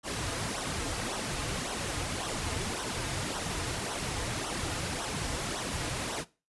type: noise with flanger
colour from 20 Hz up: pink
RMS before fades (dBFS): -34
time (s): 0.03-6.25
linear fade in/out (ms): 50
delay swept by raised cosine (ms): 0.42 to 5.32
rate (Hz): 1.8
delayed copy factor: -0.65
effects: noise-tail reverb RT60 0.3 s tail -19 dB re dry + resampled to 24000 Hz